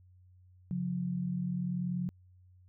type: tone pair together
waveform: sine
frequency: 139.54 / 180 Hz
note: C#3 / F#3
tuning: +12 / -47 cents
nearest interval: major third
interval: 441 cents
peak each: -37 / -32 dBFS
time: 0.71-2.09 s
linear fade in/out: 0 ms
effects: added 91 Hz sine -57 dBFS peak until 2.68 s